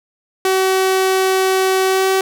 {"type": "tone with pitch glide", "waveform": "sawtooth", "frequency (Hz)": [378.8, 381.9], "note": ["F#4", "G4"], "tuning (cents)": [41, -45], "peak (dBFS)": -9, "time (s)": [0.45, 2.21], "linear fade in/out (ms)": 2, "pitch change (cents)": 14, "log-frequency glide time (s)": [1.85, 2.08], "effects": []}